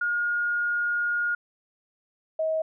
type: tone pair in turn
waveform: sine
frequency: 1428 / 636.1 Hz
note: F6 / D#5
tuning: +38 / +38 cents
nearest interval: octave + major second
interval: 1400 cents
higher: first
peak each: -23 dBFS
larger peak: neither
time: 0.01-1.35 / 2.39-2.62 s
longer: first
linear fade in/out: 5 ms
effects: none